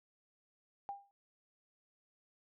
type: tone with exponential decay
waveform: sine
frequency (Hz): 800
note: G5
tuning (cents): +35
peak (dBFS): -36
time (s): 0.89-1.11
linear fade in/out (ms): 0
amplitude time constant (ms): 47
effects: none